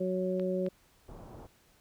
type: harmonic tone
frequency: 185 Hz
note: F#3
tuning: in tune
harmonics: 1 / 2 / 3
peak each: -33 / -33 / -33 dBFS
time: 0-0.69 s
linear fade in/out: 10 ms
type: clicks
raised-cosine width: 0.3 ms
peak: -31 dBFS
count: 2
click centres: 0.397 / 0.664 s
type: low-pass noise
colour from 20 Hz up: pink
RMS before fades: -48 dBFS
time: 1.08-1.47 s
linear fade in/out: 10 ms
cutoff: 1000 Hz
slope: 24 dB/octave
effects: pink hiss -65 dBFS RMS until 1.8 s